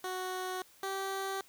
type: tone pair in turn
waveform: 15% pulse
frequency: 370 / 387.9 Hz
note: F#4 / G4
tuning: 0 / -18 cents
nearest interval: minor second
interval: 82 cents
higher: second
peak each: -29 / -28 dBFS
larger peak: second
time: 0.04-0.62 / 0.83-1.41 s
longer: neither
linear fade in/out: 2 ms
effects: white hiss -61 dBFS RMS until 1.48 s